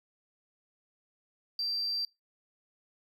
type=tone; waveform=triangle; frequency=4699 Hz; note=D8; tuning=in tune; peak=-27 dBFS; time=1.59-2.05 s; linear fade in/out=2 ms; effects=noise-tail reverb RT60 0.2 s tail -24 dB re dry + tanh soft clip ceiling -27 dBFS